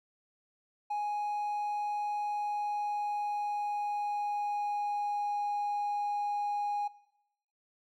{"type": "tone with pitch glide", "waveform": "triangle", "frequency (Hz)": [830.6, 823.4], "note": ["G#5", "G#5"], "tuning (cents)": [0, -15], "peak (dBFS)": -28, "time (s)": [0.9, 6.88], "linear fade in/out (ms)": 10, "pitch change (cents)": -15, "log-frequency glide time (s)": [2.21, 5.43], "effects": ["noise-tail reverb RT60 0.9 s tail -21 dB re dry", "tanh soft clip ceiling -24 dBFS"]}